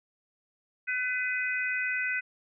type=harmonic tone; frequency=502 Hz; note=B4; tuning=28 cents sharp; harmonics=3 / 4 / 5; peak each=-31 / -32 / -33 dBFS; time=0.87-2.21 s; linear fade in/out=20 ms; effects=none